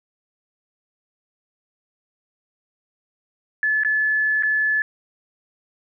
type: tone with dropouts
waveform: sine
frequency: 1726 Hz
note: A6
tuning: 34 cents flat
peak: -17 dBFS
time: 3.63-4.82 s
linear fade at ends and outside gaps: 1 ms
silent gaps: 3.835-3.848 / 4.425-4.433 s
effects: none